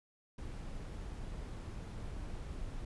brown noise, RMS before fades -43 dBFS, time 0.38-2.85 s, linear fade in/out 5 ms, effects resampled to 24000 Hz

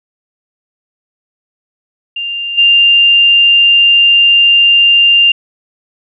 sine tone with level steps, 2794 Hz, F7, in tune, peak -16 / -4 dBFS, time 2.16-5.32 s, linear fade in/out 5 ms, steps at 2.57 s, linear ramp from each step 20 ms, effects none

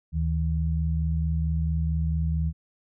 sine tone pair together, 75.51 / 160 Hz, D2 / D#3, +49 / +49 cents, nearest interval octave + minor second, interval 1300 cents, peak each -24 / -27 dBFS, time 0.12-2.53 s, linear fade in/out 50 ms, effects none

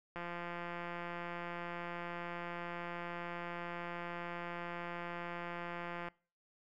click train, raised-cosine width 0.5 ms, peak -28 dBFS, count 1026, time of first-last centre 0.16-6.085 s, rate 173 Hz, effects noise-tail reverb RT60 0.4 s tail -24 dB re dry

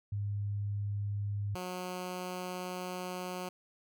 sine / 10% pulse tone pair in turn, 102 / 181.74 Hz, G#2 / F#3, -31 / -31 cents, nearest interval minor seventh, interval 1000 cents, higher second, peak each -32 / -29 dBFS, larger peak second, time 0.12-1.55 / 1.55-3.49 s, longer second, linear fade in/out 5 ms, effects none

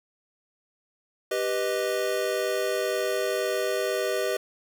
square chord, G augmented, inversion none, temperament equal, 392 / 493.9 / 622.3 Hz, G4 / B4 / D#5, 0 / 0 / 0 cents, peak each -30 dBFS, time 1.31-4.37 s, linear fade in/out 5 ms, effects none

